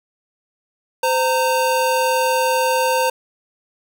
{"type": "tone pair together", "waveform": "square", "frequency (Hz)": [516, 920.7], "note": ["C5", "A#5"], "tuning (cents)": [-24, -22], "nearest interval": "minor seventh", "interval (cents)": 1002, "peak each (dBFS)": -19, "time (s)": [1.03, 3.1], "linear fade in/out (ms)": 5, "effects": []}